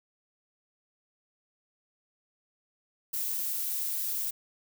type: noise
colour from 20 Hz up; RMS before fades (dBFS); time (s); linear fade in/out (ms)
violet; -32; 3.13-4.31; 10
effects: none